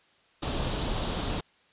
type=noise with comb filter; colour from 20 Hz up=pink; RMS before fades=-30 dBFS; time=0.42-1.41 s; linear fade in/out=10 ms; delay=0.25 ms; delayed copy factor=+0.5; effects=white hiss -63 dBFS RMS until 1.72 s + resampled to 8000 Hz